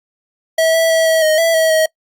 square tone with pitch steps, 648 / 655 / 650 / 645 / 623 / 661 / 643 / 634 Hz, E5 / E5 / E5 / E5 / D#5 / E5 / E5 / D#5, -30 / -11 / -24 / -38 / +2 / +5 / -43 / +32 cents, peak -11 dBFS, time 0.58-1.86 s, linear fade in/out 5 ms, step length 160 ms, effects noise-tail reverb RT60 0.1 s tail -24 dB re dry + Opus 48 kbps

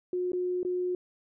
sine tone with dropouts, 361.1 Hz, F#4, 42 cents flat, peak -27 dBFS, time 0.13-0.95 s, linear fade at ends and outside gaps 2 ms, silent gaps 0.319-0.332 / 0.631-0.649 s, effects none

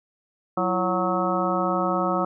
harmonic tone with a mistuned harmonic, 183.9 Hz, F#3, 10 cents flat, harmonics 1 / 2 / 3 / 4 / 5 / 6 / 7, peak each -28 / -28 / -28 / -28 / -33 / -30 / -27 dBFS, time 0.57-2.25 s, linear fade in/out 5 ms, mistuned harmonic 2, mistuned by -140 cents, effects none

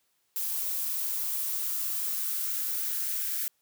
violet noise with high-pass filter sweep, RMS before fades -31 dBFS, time 0.36-3.48 s, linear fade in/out 0 ms, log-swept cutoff 810 to 1600 Hz, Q 3.1, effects white hiss -73 dBFS RMS until 3.61 s + high-pass 80 Hz 12 dB/octave

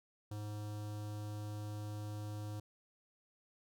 square tone with notch filter, 105 Hz, G#2, 19 cents sharp, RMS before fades -43 dBFS, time 0.31-2.6 s, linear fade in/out 5 ms, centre 2100 Hz, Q 1.1, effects none

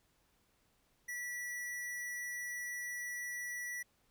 square tone, 1951 Hz, B6, 22 cents flat, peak -40 dBFS, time 1.08-3.83 s, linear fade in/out 10 ms, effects pink hiss -74 dBFS RMS until 4.1 s

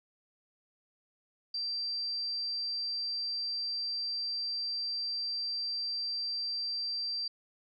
sine tone, 4700 Hz, D8, 1 cent sharp, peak -32 dBFS, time 1.54-7.28 s, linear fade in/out 5 ms, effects none

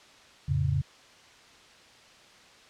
sine chord, F augmented, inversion none, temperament equal with one note detuned, 86.45 / 110 / 138.59 Hz, F2 / A2 / C#3, -17 / 0 / 0 cents, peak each -29 / -31 / -26 dBFS, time 0.48-0.82 s, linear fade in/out 10 ms, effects white hiss -54 dBFS RMS until 2.69 s + low-pass 5000 Hz 12 dB/octave

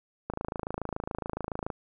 click train, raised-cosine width 1 ms, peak -18 dBFS, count 39, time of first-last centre 0.3-1.702 s, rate 27.1 Hz, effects none

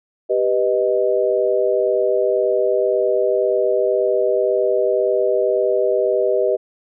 sine chord, G augmented, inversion none, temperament equal, 392 / 493.9 / 622.3 Hz, G4 / B4 / D#5, 0 / 0 / 0 cents, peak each -19 dBFS, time 0.29-6.57 s, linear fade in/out 20 ms, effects none

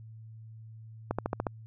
accelerating click train, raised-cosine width 1 ms, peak -15 dBFS, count 6, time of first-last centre 1.11-1.468 s, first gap 76 ms, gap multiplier 0.97, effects added 111 Hz sine -45 dBFS peak until 1.66 s

